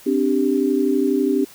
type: chord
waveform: sine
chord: C suspended second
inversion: none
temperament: equal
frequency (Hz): 261.6 / 293.7 / 392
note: C4 / D4 / G4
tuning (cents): 0 / 0 / 0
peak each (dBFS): -20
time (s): 0.06-1.45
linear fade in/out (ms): 10
effects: white hiss -45 dBFS RMS until 1.54 s